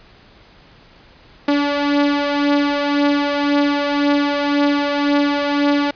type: beating tone pair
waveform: sawtooth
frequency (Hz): 287.1 / 289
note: D4 / D4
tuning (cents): -39 / -28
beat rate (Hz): 1.9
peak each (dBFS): -12 / -17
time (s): 1.48-5.91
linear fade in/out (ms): 5
effects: pink hiss -47 dBFS RMS until 5.95 s + resampled to 11025 Hz